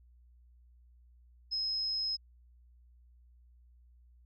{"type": "tone", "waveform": "sine", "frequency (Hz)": 5130, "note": "E8", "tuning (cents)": -48, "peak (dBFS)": -31, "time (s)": [1.51, 2.17], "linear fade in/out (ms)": 20, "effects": ["added 60 Hz sine -58 dBFS peak until 4.25 s"]}